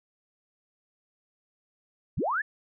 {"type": "linear sweep", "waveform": "sine", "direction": "up", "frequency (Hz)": [45.98, 1807], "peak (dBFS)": -25, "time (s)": [2.17, 2.42], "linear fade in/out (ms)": 10, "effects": []}